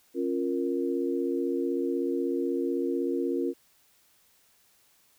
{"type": "chord", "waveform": "sine", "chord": "Bb minor", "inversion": "first", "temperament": "equal with one note detuned", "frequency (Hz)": [273.1, 349.2, 466.2], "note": ["Db4", "F4", "Bb4"], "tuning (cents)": [-26, 0, 0], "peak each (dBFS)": [-30, -29, -32], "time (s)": [0.14, 3.54], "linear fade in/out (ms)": 50, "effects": ["white hiss -64 dBFS RMS until 5.18 s"]}